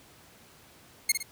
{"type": "tone with echo", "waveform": "10% pulse", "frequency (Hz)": 2153, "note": "C7", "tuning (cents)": 49, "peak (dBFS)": -11, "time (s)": [1.09, 1.12], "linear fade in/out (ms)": 5, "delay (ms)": 55, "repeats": 2, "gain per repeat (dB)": -7, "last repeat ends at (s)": 1.23, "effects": ["pink hiss -55 dBFS RMS until 1.31 s", "high-pass 80 Hz 12 dB/octave"]}